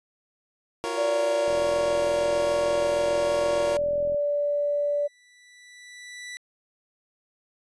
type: chord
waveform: 25% pulse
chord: Gb major seventh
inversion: third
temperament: equal with one note detuned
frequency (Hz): 341.8 / 370 / 466.2 / 554.4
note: F4 / Gb4 / Bb4 / Db5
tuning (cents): -37 / 0 / 0 / 0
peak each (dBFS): -30 / -33 / -27 / -31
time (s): 0.84-3.77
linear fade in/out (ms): 0
type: tone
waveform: sine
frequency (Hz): 581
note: D5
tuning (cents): -19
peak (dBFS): -22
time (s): 0.97-5.08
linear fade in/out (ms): 20
type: click train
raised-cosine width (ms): 3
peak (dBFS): -30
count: 114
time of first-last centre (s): 1.48-4.145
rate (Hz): 42.4
type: tone with exponential growth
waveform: sawtooth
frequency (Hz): 1970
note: B6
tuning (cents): -5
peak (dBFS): -31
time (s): 4.2-6.37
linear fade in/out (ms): 0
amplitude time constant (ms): 470
effects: resampled to 22050 Hz